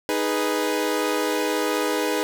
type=chord; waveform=sawtooth; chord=G# minor; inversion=second; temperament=equal; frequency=311.1 / 415.3 / 493.9 Hz; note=D#4 / G#4 / B4; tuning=0 / 0 / 0 cents; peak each=-22 dBFS; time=0.09-2.23 s; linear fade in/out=0 ms; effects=none